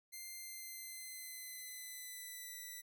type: tone with pitch glide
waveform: 5% pulse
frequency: 2093 to 1975.5 Hz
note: C7 to B6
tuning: 0 to 0 cents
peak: -37 dBFS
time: 0.12-2.82 s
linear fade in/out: 20 ms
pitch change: -100 cents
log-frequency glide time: 0.38-2.58 s
effects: none